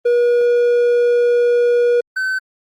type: tone pair in turn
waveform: triangle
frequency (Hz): 481.1 / 1527.4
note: B4 / G6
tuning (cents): -45 / -45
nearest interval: octave + minor sixth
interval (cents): 2000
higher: second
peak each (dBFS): -9 / -15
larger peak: first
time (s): 0.05-2.01 / 2.16-2.39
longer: first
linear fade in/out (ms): 10
effects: Opus 24 kbps